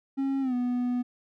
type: tone with pitch glide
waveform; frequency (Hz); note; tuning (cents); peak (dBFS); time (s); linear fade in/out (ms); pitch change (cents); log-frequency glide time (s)
triangle; 271.7 to 246.3; C#4 to B3; -35 to -5; -23; 0.17-1.03; 20; -170; 0.41-0.54
effects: none